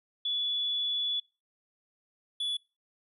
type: tone pair in turn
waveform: sine / triangle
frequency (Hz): 3427 / 3427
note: A7 / A7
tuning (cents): -46 / -46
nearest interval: unison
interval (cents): 0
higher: neither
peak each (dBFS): -28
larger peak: neither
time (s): 0.25-1.2 / 2.4-2.57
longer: first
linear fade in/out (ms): 5
effects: noise-tail reverb RT60 0.3 s tail -23 dB re dry + resampled to 32000 Hz